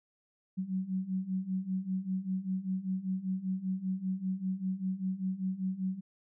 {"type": "beating tone pair", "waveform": "sine", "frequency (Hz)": [185, 190.1], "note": ["F#3", "F#3"], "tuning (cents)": [0, 47], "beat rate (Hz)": 5.1, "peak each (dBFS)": [-36, -33], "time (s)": [0.57, 6.01], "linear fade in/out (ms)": 20, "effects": []}